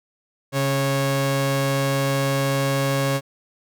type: tone pair together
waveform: sawtooth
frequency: 137.45 / 274.9 Hz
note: C#3 / C#4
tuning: -14 / -14 cents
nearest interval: octave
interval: 1200 cents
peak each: -17 dBFS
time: 0.52-3.21 s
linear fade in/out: 50 ms
effects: none